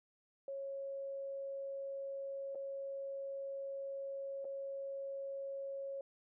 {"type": "tone with dropouts", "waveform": "sine", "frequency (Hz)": 549, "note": "C#5", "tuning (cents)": -17, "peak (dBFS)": -40, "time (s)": [0.48, 6.01], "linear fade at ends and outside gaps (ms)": 2, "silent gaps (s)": [[2.549, 2.555], [4.445, 4.451]], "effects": []}